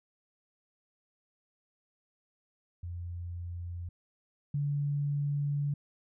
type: tone pair in turn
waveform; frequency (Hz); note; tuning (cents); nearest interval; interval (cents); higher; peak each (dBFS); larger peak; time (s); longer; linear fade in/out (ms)
sine; 87 / 143.83; F2 / D3; -6 / -36; major sixth; 870; second; -36 / -28; second; 2.83-3.89 / 4.54-5.74; second; 5
effects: none